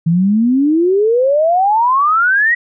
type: exponential sweep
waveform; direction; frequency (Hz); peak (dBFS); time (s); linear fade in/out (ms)
sine; up; 160 to 1946; -9; 0.06-2.55; 10
effects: none